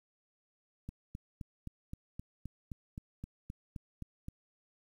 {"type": "click train", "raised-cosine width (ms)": 5, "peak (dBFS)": -29, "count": 14, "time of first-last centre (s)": [0.89, 4.284], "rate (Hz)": 3.83, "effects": ["10-bit"]}